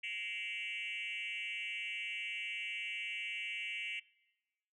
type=tone with frequency modulation; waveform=sine; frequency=2500 Hz; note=D#7; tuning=8 cents sharp; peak=-37 dBFS; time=0.03-4 s; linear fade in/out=10 ms; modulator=204 Hz; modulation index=2.1; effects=noise-tail reverb RT60 1.0 s tail -22 dB re dry + tanh soft clip ceiling -34 dBFS